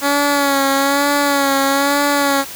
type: tone with vibrato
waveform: 10% pulse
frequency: 280.2 Hz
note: C#4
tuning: 19 cents sharp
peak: -5 dBFS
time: 0.01-2.45 s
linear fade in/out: 50 ms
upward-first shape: sine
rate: 1.1 Hz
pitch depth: 43 cents each way
effects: white hiss -31 dBFS RMS until 2.55 s